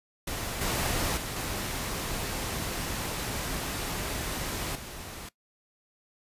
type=noise with level steps; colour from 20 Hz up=pink; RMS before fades=-34 / -29 / -35 / -33 / -41 dBFS; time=0.27-5.29 s; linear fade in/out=5 ms; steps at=0.61 / 1.17 / 1.36 / 4.75 s; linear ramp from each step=5 ms; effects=noise-tail reverb RT60 0.1 s tail -19 dB re dry + resampled to 32000 Hz